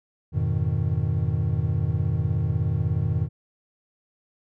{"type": "chord", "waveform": "triangle", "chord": "F half-diminished seventh", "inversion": "none", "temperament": "equal", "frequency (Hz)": [87.31, 103.83, 123.47, 155.56], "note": ["F2", "Ab2", "Cb3", "Eb3"], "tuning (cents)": [0, 0, 0, 0], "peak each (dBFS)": -25, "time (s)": [0.32, 3.29], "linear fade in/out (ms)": 50, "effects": []}